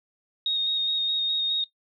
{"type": "tone with vibrato", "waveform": "sine", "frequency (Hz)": 3729, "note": "A#7", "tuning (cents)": 0, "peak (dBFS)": -22, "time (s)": [0.46, 1.64], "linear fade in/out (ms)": 2, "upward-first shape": "square", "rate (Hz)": 4.8, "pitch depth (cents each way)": 13, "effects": ["noise-tail reverb RT60 0.1 s tail -17 dB re dry"]}